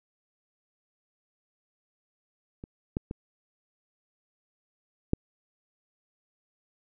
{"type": "clicks", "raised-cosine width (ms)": 3, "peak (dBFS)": [-27, -15, -21, -10], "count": 4, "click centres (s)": [2.639, 2.969, 3.111, 5.134], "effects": []}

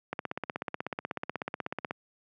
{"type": "click train", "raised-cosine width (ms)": 0.5, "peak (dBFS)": -17, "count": 30, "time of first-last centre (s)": [0.13, 1.909], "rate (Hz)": 16.3, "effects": ["high-pass 150 Hz 12 dB/octave"]}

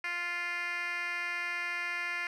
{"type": "tone with band-pass filter", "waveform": "10% pulse", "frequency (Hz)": 349.2, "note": "F4", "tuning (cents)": 0, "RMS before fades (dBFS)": -35, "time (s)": [0.04, 2.27], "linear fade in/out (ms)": 2, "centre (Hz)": 2200, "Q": 2.9, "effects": []}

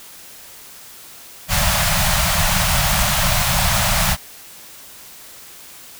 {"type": "band-stop noise", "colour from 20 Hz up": "pink", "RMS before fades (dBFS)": -17, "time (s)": [1.48, 4.17], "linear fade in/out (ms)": 50, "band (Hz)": [200, 570], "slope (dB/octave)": 96, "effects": ["white hiss -40 dBFS RMS until 5.99 s"]}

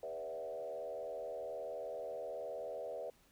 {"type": "tone with frequency modulation", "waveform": "sine", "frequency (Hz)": 566, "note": "C#5", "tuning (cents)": 36, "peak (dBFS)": -40, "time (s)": [0.03, 3.1], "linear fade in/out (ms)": 2, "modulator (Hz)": 78.8, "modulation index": 1.5, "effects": ["pink hiss -69 dBFS RMS until 3.31 s"]}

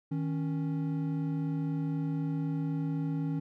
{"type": "tone pair together", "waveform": "triangle", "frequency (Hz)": [157.54, 277.2], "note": ["D#3", "C#4"], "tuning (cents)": [22, 0], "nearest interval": "minor seventh", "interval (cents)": 978, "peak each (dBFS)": [-29, -32], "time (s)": [0.11, 3.4], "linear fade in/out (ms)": 10, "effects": []}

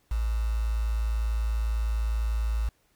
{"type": "tone with quantisation", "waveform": "sine", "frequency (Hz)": 55.5, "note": "A1", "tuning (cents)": 16, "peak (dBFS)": -24, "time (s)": [0.11, 2.69], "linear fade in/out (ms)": 5, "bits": 7, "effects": ["pink hiss -68 dBFS RMS until 2.95 s"]}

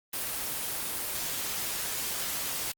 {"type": "noise", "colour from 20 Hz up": "white", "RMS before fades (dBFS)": -33, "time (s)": [0.13, 2.72], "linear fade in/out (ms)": 5, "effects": ["Opus 24 kbps"]}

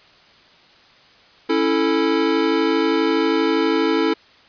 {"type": "chord", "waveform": "square", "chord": "A major", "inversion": "first", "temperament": "equal", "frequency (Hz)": [277.2, 329.6, 440], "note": ["C#4", "E4", "A4"], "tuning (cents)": [0, 0, 0], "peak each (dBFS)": [-23, -20, -21], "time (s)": [1.49, 4.14], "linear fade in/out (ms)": 10, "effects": ["white hiss -50 dBFS RMS until 4.48 s", "resampled to 11025 Hz"]}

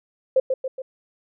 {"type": "tone with echo", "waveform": "sine", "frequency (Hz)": 523.3, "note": "C5", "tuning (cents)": 0, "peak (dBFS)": -13, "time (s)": [0.36, 0.4], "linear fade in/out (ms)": 5, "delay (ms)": 140, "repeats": 3, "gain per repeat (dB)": -5, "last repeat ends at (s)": 0.82, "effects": []}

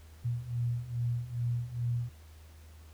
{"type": "beating tone pair", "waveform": "sine", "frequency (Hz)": [118.4, 120.8], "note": ["A#2", "B2"], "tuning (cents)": [27, -38], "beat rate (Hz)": 2.4, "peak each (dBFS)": [-35, -32], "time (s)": [0.24, 2.1], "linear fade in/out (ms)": 20, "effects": ["added 78 Hz sine -50 dBFS peak until 2.93 s", "pink hiss -61 dBFS RMS until 2.93 s"]}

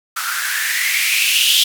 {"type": "noise with band-pass filter sweep", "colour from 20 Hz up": "violet", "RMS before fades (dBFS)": -17, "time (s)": [0.16, 1.64], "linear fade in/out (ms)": 10, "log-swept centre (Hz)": [1300, 3300], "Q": 6.4, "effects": []}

